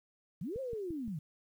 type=linear two-way sweep; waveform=sine; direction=up then down; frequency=138.59 to 547 to 138.59 Hz; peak=-36 dBFS; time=0.41-1.19 s; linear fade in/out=5 ms; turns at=0.6 s
type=click train; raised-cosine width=5 ms; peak=-34 dBFS; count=4; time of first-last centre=0.56-1.079 s; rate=5.78 Hz
effects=11-bit